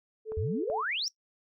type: tone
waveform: sine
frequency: 438.3 Hz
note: A4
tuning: 7 cents flat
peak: -32 dBFS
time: 0.25-0.83 s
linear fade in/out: 50 ms
type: clicks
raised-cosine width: 1 ms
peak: -30 dBFS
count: 2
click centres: 0.32 / 0.7 s
type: exponential sweep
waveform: sine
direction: up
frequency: 75 to 5780 Hz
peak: -29 dBFS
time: 0.37-1.08 s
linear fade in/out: 0 ms
effects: noise-tail reverb RT60 0.1 s tail -20 dB re dry